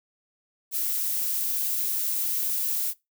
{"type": "noise", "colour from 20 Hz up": "violet", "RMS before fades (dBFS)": -27, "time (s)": [0.71, 2.94], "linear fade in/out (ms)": 50, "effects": ["noise-tail reverb RT60 0.2 s tail -21 dB re dry"]}